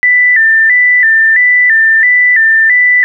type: tone with vibrato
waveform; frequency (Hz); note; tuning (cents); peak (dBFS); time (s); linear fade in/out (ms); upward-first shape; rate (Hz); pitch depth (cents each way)
sine; 1883; A#6; +17; -4; 0.03-3.04; 0; square; 1.5; 90
effects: none